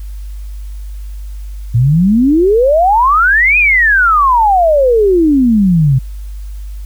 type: exponential two-way sweep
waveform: sine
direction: up then down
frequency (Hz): 111.5 to 2533 to 126.2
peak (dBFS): -6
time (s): 1.74-5.99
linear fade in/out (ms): 10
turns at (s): 3.58
effects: added 50 Hz sine -22 dBFS peak until 6.85 s + white hiss -47 dBFS RMS until 6.85 s

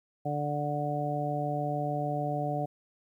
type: harmonic tone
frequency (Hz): 146.83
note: D3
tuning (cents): 0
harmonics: 1 / 2 / 3 / 4 / 5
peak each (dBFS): -33 / -37 / -40 / -35 / -33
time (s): 0.25-2.66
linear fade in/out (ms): 10
effects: 11-bit

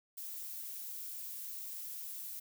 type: noise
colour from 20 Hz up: violet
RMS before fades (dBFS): -44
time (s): 0.17-2.4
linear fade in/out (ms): 10
effects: none

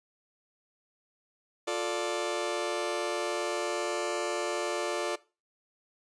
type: chord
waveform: sawtooth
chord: D minor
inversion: first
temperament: just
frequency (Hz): 352.4 / 440.5 / 587.3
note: F4 / A4 / D5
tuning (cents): +16 / +2 / 0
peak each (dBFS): -30 / -31 / -29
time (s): 1.67-5.16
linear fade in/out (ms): 10
effects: noise-tail reverb RT60 0.3 s tail -19 dB re dry + resampled to 22050 Hz

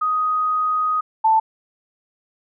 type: tone pair in turn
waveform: sine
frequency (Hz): 1250 / 883.9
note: D#6 / A5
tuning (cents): +8 / +8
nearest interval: tritone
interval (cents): 600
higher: first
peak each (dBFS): -17 / -12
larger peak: second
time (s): 0.01-1.01 / 1.24-1.4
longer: first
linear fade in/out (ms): 10
effects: none

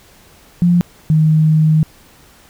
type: tone pair in turn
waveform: sine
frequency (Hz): 174.8 / 156.18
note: F3 / D#3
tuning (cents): +2 / +7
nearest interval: major second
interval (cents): 195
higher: first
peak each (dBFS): -8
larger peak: neither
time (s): 0.62-0.81 / 1.1-1.83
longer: second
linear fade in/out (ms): 0
effects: pink hiss -46 dBFS RMS until 2.49 s

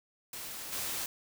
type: noise with level steps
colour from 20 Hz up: white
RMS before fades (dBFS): -42 / -36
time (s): 0.33-1.06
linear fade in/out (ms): 2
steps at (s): 0.72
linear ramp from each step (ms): 10
effects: none

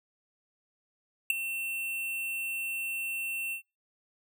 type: tone with ADSR envelope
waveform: square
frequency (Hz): 2700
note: E7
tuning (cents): +41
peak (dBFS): -19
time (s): 1.3-3.62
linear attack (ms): 3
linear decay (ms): 9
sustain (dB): -14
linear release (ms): 95
effects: noise-tail reverb RT60 0.3 s tail -25 dB re dry

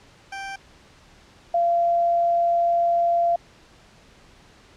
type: tone pair in turn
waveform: 20% pulse / sine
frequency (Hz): 784 / 686.8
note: G5 / F5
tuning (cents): 0 / -29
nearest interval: major second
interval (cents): 229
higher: first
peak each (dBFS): -26 / -17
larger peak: second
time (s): 0.32-0.56 / 1.54-3.36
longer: second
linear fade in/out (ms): 5
effects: pink hiss -52 dBFS RMS until 4.76 s + low-pass 6000 Hz 12 dB/octave

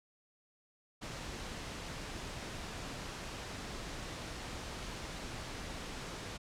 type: noise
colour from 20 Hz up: pink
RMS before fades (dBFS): -43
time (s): 1.01-6.38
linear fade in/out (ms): 20
effects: low-pass 7000 Hz 12 dB/octave

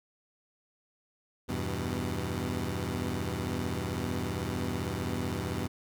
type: chord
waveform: 15% pulse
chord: E minor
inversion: none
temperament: equal with one note detuned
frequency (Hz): 82.41 / 98 / 124.55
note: E2 / G2 / B2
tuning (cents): 0 / 0 / +15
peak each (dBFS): -29 / -29 / -30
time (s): 1.48-5.68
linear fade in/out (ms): 20
effects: none

